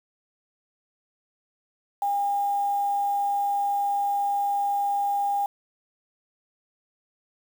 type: tone with quantisation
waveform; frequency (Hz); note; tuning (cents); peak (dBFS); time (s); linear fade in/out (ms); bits
sine; 807; G#5; -50; -22; 2.02-5.46; 2; 7
effects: none